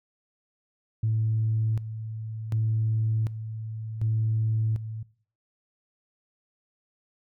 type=tone with tremolo; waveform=sine; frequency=110.4 Hz; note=A2; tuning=6 cents sharp; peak=-21 dBFS; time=1.03-5.03 s; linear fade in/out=5 ms; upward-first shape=square; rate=0.67 Hz; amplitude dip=70%; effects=noise-tail reverb RT60 0.5 s tail -21 dB re dry + tanh soft clip ceiling -17 dBFS